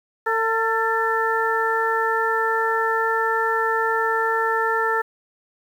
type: harmonic tone with a mistuned harmonic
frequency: 450.2 Hz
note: A4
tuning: 40 cents sharp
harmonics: 1 / 2 / 3 / 4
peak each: -24 / -24 / -24 / -24 dBFS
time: 0.26-5.02 s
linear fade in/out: 10 ms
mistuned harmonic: 4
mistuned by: -30 cents
effects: 8-bit